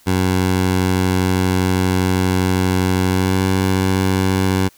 15% pulse tone with pitch glide, 92.5 to 94.61 Hz, F#2 to F#2, 0 to +39 cents, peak -8 dBFS, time 0.06-4.69 s, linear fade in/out 20 ms, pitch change +39 cents, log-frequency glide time 3.06-3.41 s, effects white hiss -51 dBFS RMS until 4.77 s

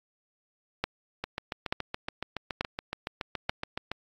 two click trains, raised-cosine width 0.3 ms, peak -16 / -11 dBFS, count 20 / 4, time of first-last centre 1.24-3.916 / 0.84-3.495 s, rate 7.1 / 1.13 Hz, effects AAC 64 kbps

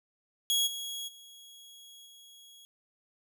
sawtooth tone with level steps, 3322 Hz, G#7, in tune, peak -22 / -33 / -47 / -49 dBFS, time 0.5-2.65 s, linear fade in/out 0 ms, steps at 0.66 / 1.07 / 2.05 s, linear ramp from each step 20 ms, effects none

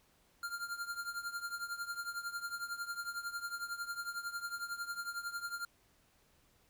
square tone with tremolo, 1396.9 Hz, F6, in tune, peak -36 dBFS, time 0.43-5.65 s, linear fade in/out 2 ms, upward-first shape triangle, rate 11 Hz, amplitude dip 85%, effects pink hiss -70 dBFS RMS until 6.69 s

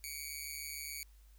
10% pulse tone with amplitude modulation, 2263 Hz, C#7, 35 cents sharp, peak -29 dBFS, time 0.04-1.03 s, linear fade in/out 0 ms, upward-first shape sine, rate 147 Hz, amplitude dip 80%, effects added 51 Hz sine -57 dBFS peak until 1.38 s + white hiss -71 dBFS RMS until 1.38 s

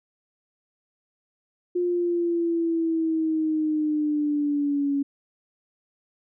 sine exponential sweep, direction down, 355.8 to 279.3 Hz, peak -21 dBFS, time 1.75-5.03 s, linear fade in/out 10 ms, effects none

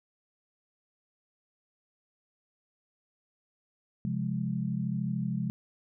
sine chord, F minor, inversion second, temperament equal with one note detuned, 133.25 / 174.61 / 207.7 Hz, C3 / F3 / Ab3, +32 / 0 / 0 cents, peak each -33 dBFS, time 4.05-5.5 s, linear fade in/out 0 ms, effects none

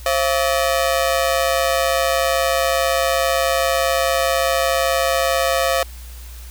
sawtooth ring-modulated tone, 606 Hz, D#5, 46 cents flat, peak -9 dBFS, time 0.06-5.83 s, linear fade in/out 2 ms, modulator 72.4 Hz, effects added 60 Hz sine -33 dBFS peak until 6.5 s + white hiss -43 dBFS RMS until 6.5 s

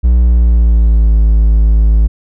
triangle tone with pitch glide, 60.1 to 53.85 Hz, B1 to A1, -46 to -37 cents, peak -3 dBFS, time 0.03-2.08 s, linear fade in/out 20 ms, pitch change -191 cents, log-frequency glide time 0.18-1.15 s, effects none

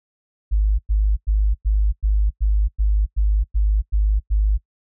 sine tone bursts, 51.6 Hz, G#1, 10 cents flat, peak -14 dBFS, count 11, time 0.51-4.58 s, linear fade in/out 20 ms, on 280 ms, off 99 ms, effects noise-tail reverb RT60 0.1 s tail -23 dB re dry

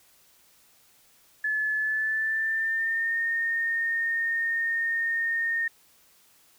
sine tone with pitch glide, 1723 to 1836 Hz, A6 to A#6, -37 to -27 cents, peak -24 dBFS, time 1.44-5.68 s, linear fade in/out 5 ms, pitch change +110 cents, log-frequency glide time 1.76-3.18 s, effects white hiss -60 dBFS RMS until 6.58 s

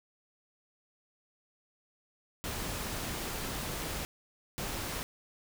pink noise bursts at uneven times, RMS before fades -37 dBFS, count 2, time 2.44-4.05 / 4.58-5.03 s, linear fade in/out 0 ms, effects none

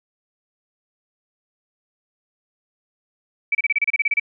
sine tone bursts, 2302 Hz, D7, 35 cents flat, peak -15 dBFS, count 12, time 3.52-4.198 s, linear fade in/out 5 ms, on 29 ms, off 30 ms, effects none

